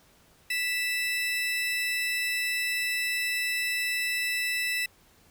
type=tone pair together; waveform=35% pulse; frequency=1975.5 / 2637 Hz; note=B6 / E7; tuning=0 / 0 cents; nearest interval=perfect fourth; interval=500 cents; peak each=-28 dBFS; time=0.5-4.86 s; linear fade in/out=5 ms; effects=pink hiss -60 dBFS RMS until 5.3 s